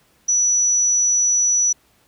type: tone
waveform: sine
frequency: 5910 Hz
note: F#8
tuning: 3 cents flat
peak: -14 dBFS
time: 0.28-1.73 s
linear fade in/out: 10 ms
effects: pink hiss -58 dBFS RMS until 2.07 s + high-pass 60 Hz 12 dB/octave